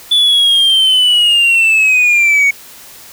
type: linear sweep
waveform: sine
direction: down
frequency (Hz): 3475 to 2217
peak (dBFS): -4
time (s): 0.11-2.51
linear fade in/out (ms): 10
effects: tanh soft clip ceiling -6 dBFS + white hiss -36 dBFS RMS until 3.12 s